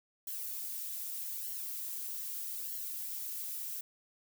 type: noise with flanger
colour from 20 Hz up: violet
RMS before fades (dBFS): -40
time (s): 0.27-3.81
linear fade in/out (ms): 5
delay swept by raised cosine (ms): 0.8 to 3.7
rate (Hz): 0.81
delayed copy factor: -0.6
effects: none